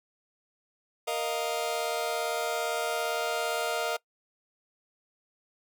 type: chord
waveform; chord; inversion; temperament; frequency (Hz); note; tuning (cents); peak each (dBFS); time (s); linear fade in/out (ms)
sawtooth; Bb suspended fourth; none; just; 466.2 / 621.6 / 699.2; Bb4 / Eb5 / F5; 0 / -2 / +2; -29; 1.07-3.97; 10
effects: noise-tail reverb RT60 0.1 s tail -22 dB re dry